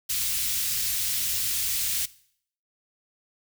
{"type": "band-stop noise", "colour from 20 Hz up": "white", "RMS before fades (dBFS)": -27, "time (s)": [0.09, 2.06], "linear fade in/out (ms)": 10, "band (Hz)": [110, 2700], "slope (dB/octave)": 12, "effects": ["noise-tail reverb RT60 0.6 s tail -19 dB re dry"]}